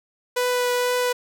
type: tone with vibrato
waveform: sawtooth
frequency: 493.9 Hz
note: B4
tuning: in tune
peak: -16 dBFS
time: 0.36-1.13 s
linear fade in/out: 10 ms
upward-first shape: triangle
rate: 2.1 Hz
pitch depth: 10 cents each way
effects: none